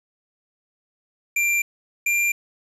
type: tone pair in turn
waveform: square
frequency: 2370 / 2382 Hz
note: D7 / D7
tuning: +15 / +24 cents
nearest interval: unison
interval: 9 cents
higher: second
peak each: -19 dBFS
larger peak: neither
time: 1.36-1.62 / 2.06-2.32 s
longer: neither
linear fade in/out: 5 ms
effects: resampled to 32000 Hz + 8-bit